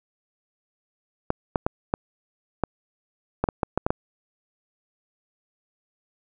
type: clicks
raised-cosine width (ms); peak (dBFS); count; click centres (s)
1; -7; 11; 1.304 / 1.558 / 1.665 / 1.939 / 2.637 / 3.44 / 3.488 / 3.632 / 3.776 / 3.865 / 3.905
effects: none